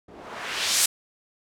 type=noise with low-pass filter sweep; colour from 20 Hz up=blue; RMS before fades=-27 dBFS; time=0.08-0.86 s; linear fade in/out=5 ms; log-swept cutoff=320 to 10000 Hz; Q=0.95; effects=none